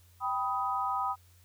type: chord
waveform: sine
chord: G augmented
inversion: none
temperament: equal with one note detuned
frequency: 784 / 987.8 / 1254.6 Hz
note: G5 / B5 / D#6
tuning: 0 / 0 / +14 cents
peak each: -34 / -33 / -32 dBFS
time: 0.2-1.16 s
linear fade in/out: 50 ms
effects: added 88 Hz sine -58 dBFS peak until 1.44 s + white hiss -65 dBFS RMS until 1.44 s